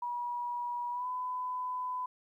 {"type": "tone with pitch glide", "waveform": "sine", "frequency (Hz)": [966, 1003.5], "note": ["B5", "B5"], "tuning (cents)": [-39, 27], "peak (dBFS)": -33, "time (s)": [0.02, 2.06], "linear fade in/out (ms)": 5, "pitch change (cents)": 66, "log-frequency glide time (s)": [0.91, 1.07], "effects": ["12-bit"]}